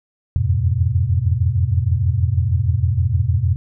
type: tone cluster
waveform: sine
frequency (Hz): 83.3 / 89.7 / 103 / 124.8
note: E2 / F2 / G#2 / B2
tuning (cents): +19 / +47 / -14 / +19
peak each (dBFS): -20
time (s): 0.36-3.56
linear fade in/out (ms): 0
effects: none

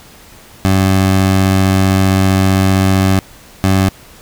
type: tone pair in turn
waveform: 20% pulse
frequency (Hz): 95.4 / 95.4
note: G2 / G2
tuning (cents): -47 / -47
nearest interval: unison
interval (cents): 0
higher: neither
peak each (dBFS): -4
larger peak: neither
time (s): 0.65-3.19 / 3.64-3.89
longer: first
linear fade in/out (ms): 0
effects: pink hiss -40 dBFS RMS until 4.21 s

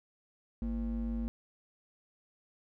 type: ring-modulated tone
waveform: triangle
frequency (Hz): 142.1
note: C#3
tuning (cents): +43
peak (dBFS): -27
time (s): 0.62-1.28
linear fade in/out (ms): 0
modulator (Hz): 89
effects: none

